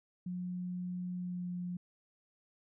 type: tone with pitch glide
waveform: sine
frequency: 179.8 to 177.94 Hz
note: F#3 to F3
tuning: -49 to +33 cents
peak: -36 dBFS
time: 0.26-1.77 s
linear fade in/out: 5 ms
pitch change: -18 cents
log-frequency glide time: 1.16-1.49 s
effects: none